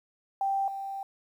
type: tone pair in turn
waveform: sine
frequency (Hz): 784 / 784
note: G5 / G5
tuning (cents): 0 / 0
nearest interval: unison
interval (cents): 0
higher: neither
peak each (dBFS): -25 / -33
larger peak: first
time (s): 0.41-0.68 / 0.68-1.03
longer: second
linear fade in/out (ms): 2
effects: 10-bit